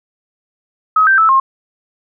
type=tone with pitch steps; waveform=sine; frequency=1274 / 1564 / 1312 / 1069 Hz; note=D#6 / G6 / E6 / C6; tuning=+41 / -4 / -9 / +37 cents; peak=-7 dBFS; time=0.96-1.4 s; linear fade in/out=5 ms; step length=110 ms; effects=none